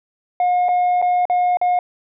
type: tone with dropouts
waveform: sine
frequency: 718 Hz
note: F5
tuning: 48 cents sharp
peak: -11 dBFS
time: 0.4-1.79 s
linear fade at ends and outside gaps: 2 ms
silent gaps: 0.685-0.689 / 1.017-1.024 / 1.254-1.298 / 1.571-1.614 s
effects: tanh soft clip ceiling -13 dBFS